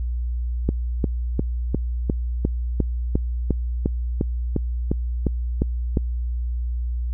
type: click train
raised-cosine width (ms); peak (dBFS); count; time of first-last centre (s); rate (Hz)
3; -7; 16; 0.69-5.972; 2.84
effects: added 60 Hz sine -22 dBFS peak until 7.13 s